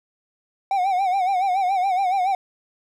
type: tone with vibrato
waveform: triangle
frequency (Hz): 756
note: F#5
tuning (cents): +37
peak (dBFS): -16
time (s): 0.71-2.35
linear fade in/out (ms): 2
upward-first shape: sine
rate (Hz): 7.1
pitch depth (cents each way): 95
effects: none